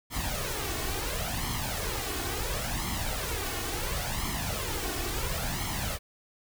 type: noise with flanger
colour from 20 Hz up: pink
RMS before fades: -32 dBFS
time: 0.1-5.99 s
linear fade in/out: 50 ms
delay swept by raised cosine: 0.95 to 2.75 ms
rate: 0.72 Hz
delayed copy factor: +0.65
effects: none